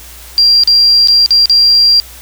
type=tone with dropouts; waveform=sine; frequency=4754 Hz; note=D8; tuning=20 cents sharp; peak=-4 dBFS; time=0.38-2 s; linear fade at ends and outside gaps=0 ms; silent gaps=0.636-0.675 / 1.074-1.084 / 1.261-1.307 / 1.457-1.497 s; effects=added 60 Hz sine -35 dBFS peak until 2.21 s + white hiss -34 dBFS RMS until 2.21 s